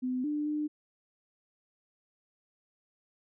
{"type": "tone with pitch steps", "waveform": "sine", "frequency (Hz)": [253.9, 297.5, 300.4], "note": ["B3", "D4", "D4"], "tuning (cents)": [48, 22, 39], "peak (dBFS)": -29, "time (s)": [0.02, 0.68], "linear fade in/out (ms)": 20, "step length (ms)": 220, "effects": []}